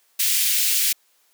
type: high-pass noise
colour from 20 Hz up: white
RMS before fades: -20 dBFS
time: 0.19-0.93 s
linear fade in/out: 10 ms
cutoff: 2200 Hz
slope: 24 dB/octave
effects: white hiss -62 dBFS RMS until 1.33 s + high-pass 400 Hz 12 dB/octave